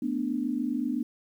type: tone cluster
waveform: sine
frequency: 222.3 / 249.5 / 296 Hz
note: A3 / B3 / D4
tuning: +18 / +18 / +14 cents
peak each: -34 / -29 / -31 dBFS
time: 0.02-1.03 s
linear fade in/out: 5 ms
effects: 10-bit